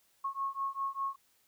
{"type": "beating tone pair", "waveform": "sine", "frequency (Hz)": [1091, 1096], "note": ["C#6", "C#6"], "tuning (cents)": [-28, -20], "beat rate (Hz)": 5, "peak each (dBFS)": [-36, -36], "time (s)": [0.24, 1.16], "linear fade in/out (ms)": 10, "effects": ["white hiss -70 dBFS RMS until 1.47 s"]}